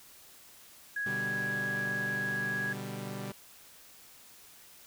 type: tone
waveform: sine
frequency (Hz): 1661.2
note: G#6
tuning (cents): 0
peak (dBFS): -31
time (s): 0.96-2.73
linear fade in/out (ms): 5
type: chord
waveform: sawtooth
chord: G major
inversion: first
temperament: equal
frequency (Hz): 123.47 / 146.83 / 196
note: B2 / D3 / G3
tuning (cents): 0 / 0 / 0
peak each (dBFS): -38 / -40 / -36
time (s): 1.06-3.32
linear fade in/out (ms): 5
effects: white hiss -55 dBFS RMS until 4.86 s